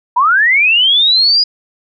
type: linear sweep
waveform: sine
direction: up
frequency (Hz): 927 to 4954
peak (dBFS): -7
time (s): 0.16-1.44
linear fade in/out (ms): 10
effects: none